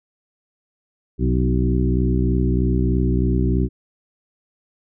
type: harmonic tone with a mistuned harmonic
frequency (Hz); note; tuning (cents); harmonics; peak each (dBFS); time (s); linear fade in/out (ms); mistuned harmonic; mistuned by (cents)
63.2; B1; +41; 1 / 2 / 3 / 4 / 5 / 6; -19 / -22 / -24 / -25 / -26 / -27; 1.18-3.69; 50; 3; -46
effects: none